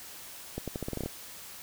accelerating click train, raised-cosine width 2 ms, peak -20 dBFS, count 10, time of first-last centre 0.58-1.06 s, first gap 97 ms, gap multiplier 0.84, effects white hiss -46 dBFS RMS until 1.62 s

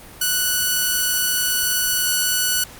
5% pulse tone, 1480 Hz, F#6, in tune, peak -6 dBFS, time 0.21-2.64 s, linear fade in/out 5 ms, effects pink hiss -41 dBFS RMS until 2.79 s + Opus 32 kbps

